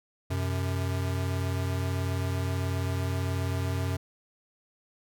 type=tone pair together; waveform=square; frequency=92.34 / 130.81 Hz; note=F#2 / C3; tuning=-3 / 0 cents; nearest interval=tritone; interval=603 cents; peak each=-29 / -34 dBFS; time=0.3-3.97 s; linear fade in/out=10 ms; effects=none